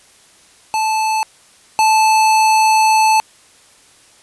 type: tone pair in turn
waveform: square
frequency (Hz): 874 / 874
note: A5 / A5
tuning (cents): -12 / -12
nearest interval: unison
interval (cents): 0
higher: neither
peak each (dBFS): -15 / -10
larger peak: second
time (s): 0.74-1.23 / 1.79-3.2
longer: second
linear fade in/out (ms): 0
effects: white hiss -48 dBFS RMS until 4.22 s + resampled to 24000 Hz